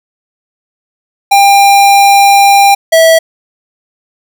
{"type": "tone pair in turn", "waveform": "square", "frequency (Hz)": [798, 651.9], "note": ["G5", "E5"], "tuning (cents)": [31, -19], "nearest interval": "major third", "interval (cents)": 350, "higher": "first", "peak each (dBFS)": -3, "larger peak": "neither", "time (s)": [[1.31, 2.75], [2.92, 3.19]], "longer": "first", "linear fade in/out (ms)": 10, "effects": []}